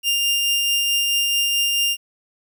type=tone with tremolo; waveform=sawtooth; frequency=2800 Hz; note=F7; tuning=4 cents sharp; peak=-13 dBFS; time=0.03-1.97 s; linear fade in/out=50 ms; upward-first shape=triangle; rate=4.6 Hz; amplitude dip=25%; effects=9-bit